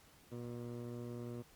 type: tone with low-pass filter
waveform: 15% pulse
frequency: 119.9 Hz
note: A#2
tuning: 49 cents sharp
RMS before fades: -45 dBFS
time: 0.31-1.43 s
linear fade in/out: 20 ms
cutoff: 700 Hz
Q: 0.7
effects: pink hiss -64 dBFS RMS until 1.55 s + Opus 48 kbps